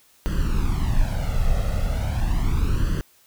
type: noise with flanger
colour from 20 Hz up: brown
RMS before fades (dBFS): -21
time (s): 0.26-3.01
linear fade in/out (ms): 0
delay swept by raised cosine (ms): 0.65 to 1.55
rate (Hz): 0.37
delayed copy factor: +0.8
effects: white hiss -57 dBFS RMS until 3.26 s